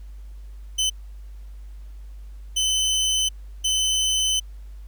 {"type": "tone bursts at uneven times", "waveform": "25% pulse", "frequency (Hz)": 3039, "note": "F#7", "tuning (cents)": 46, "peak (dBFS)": -16, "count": 3, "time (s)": [[0.78, 0.9], [2.56, 3.29], [3.64, 4.4]], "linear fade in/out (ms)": 10, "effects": ["added 50 Hz sine -36 dBFS peak until 4.87 s", "pink hiss -61 dBFS RMS until 4.87 s"]}